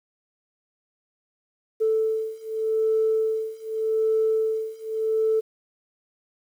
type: beating tone pair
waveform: sine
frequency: 440 / 440.84 Hz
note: A4 / A4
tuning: 0 / +3 cents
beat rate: 0.84 Hz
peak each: -24 / -23 dBFS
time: 1.8-5.41 s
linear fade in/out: 20 ms
effects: tanh soft clip ceiling -13 dBFS + 9-bit